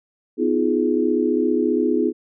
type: chord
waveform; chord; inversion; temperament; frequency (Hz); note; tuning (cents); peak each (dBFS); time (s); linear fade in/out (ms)
sine; F half-diminished seventh; second; just; 251.4 / 314.3 / 349.2 / 419.1; Cb4 / Eb4 / F4 / Ab4; +31 / +18 / 0 / +16; -22; 0.37-2.13; 50
effects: none

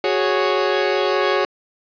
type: chord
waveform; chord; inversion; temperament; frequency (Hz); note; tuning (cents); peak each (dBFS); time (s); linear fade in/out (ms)
sawtooth; F# suspended second; none; equal; 370 / 415.3 / 554.4; F#4 / G#4 / C#5; 0 / 0 / 0; -17; 0.04-1.45; 2
effects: resampled to 11025 Hz + 7-bit

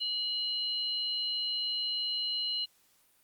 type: tone pair together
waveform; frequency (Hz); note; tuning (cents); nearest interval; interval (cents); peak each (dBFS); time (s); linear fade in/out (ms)
sine; 2925 / 4113; F#7 / C8; -21 / -30; tritone; 591; -33 / -33; 0-2.66; 20
effects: white hiss -67 dBFS RMS until 3.23 s + Opus 48 kbps

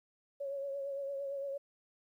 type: tone with vibrato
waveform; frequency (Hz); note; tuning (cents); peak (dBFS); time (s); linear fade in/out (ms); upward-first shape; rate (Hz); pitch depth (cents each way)
sine; 555; C#5; +2; -36; 0.4-1.58; 10; triangle; 8.8; 42
effects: 12-bit

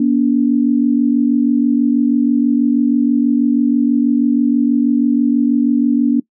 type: tone pair together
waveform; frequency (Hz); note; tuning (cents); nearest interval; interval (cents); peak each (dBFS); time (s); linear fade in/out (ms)
sine; 239.7 / 285.9; A#3 / D4; +48 / -46; minor third; 306; -13; 0-6.2; 5
effects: noise-tail reverb RT60 0.1 s tail -21 dB re dry

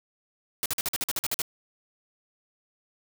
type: noise bursts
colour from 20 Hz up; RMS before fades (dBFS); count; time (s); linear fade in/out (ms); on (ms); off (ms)
white; -28; 11; 0.63-1.418; 0; 28; 48
effects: none

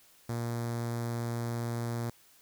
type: tone with notch filter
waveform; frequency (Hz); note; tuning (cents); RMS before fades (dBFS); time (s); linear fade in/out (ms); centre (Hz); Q
sawtooth; 117.7; A#2; +17; -34; 0.29-2.1; 5; 2800; 1.1
effects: white hiss -61 dBFS RMS until 2.41 s

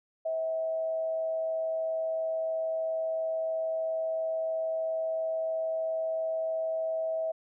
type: tone with frequency modulation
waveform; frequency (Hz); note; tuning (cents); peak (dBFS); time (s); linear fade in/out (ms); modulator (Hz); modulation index
sine; 646; E5; -35; -28; 0.25-7.32; 10; 123; 0.21
effects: none

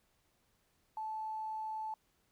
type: tone with tanh clipping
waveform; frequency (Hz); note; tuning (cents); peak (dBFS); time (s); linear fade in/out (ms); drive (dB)
triangle; 872; A5; -16; -37; 0.97-1.94; 2; 3
effects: pink hiss -75 dBFS RMS until 2.31 s

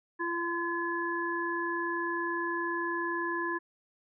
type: harmonic tone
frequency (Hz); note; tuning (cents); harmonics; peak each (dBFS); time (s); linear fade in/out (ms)
341.2; F4; -40; 1 / 3 / 5; -34 / -34 / -34; 0.19-3.59; 20
effects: none

